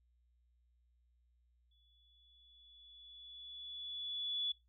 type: tone with exponential growth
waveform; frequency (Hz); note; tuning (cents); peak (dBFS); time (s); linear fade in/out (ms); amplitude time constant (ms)
sine; 3428; A7; -46; -34; 1.71-4.52; 5; 610
effects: noise-tail reverb RT60 0.2 s tail -17 dB re dry + added 60 Hz sine -70 dBFS peak until 4.68 s